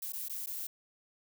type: noise with dropouts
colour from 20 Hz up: violet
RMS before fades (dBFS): -39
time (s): 0.02-0.67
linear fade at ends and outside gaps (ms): 5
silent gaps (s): 0.123-0.133 / 0.284-0.296 / 0.461-0.47
effects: none